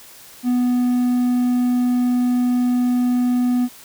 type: tone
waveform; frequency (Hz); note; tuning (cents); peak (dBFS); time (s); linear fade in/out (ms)
triangle; 246.9; B3; 0; -13; 0.43-3.69; 50
effects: white hiss -43 dBFS RMS until 3.84 s